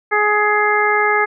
harmonic tone, 419.1 Hz, G#4, 16 cents sharp, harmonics 1 / 2 / 3 / 4 / 5, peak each -19 / -19 / -19 / -19 / -19 dBFS, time 0.11-1.26 s, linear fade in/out 20 ms, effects none

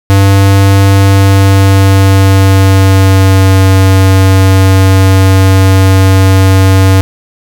square tone with pitch glide, 98 to 95.43 Hz, G2 to G2, 0 to -46 cents, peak -3 dBFS, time 0.1-7.01 s, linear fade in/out 0 ms, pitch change -46 cents, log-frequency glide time 0.93-3.6 s, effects none

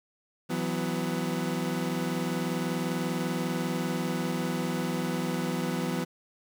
30% pulse chord, E suspended second, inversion none, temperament equal with one note detuned, 164.81 / 185 / 250.1 Hz, E3 / F#3 / B3, 0 / 0 / +22 cents, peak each -30 dBFS, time 0.49-6.05 s, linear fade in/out 20 ms, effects 10-bit

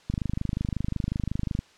click train, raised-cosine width 5 ms, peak -15 dBFS, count 39, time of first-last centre 0.1-1.59 s, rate 25.5 Hz, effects white hiss -56 dBFS RMS until 1.77 s + low-pass 5000 Hz 12 dB/octave

